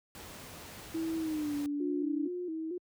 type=noise; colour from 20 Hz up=pink; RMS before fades=-47 dBFS; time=0.15-1.66 s; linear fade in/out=0 ms
type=tone with pitch glide; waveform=sine; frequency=324.9 to 289.5 Hz; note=E4 to D4; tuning=-25 to -25 cents; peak=-31 dBFS; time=0.94-2.28 s; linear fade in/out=10 ms; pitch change=-200 cents; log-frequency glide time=1.18-1.55 s
type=tone with vibrato; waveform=sine; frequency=338.2 Hz; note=E4; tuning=44 cents sharp; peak=-34 dBFS; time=1.8-2.78 s; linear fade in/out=5 ms; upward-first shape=square; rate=2.2 Hz; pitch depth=95 cents each way
effects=high-pass 60 Hz 12 dB/octave